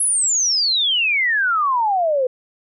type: exponential sweep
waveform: sine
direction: down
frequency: 10980 to 493.9 Hz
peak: -15 dBFS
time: 0-2.27 s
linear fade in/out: 5 ms
effects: none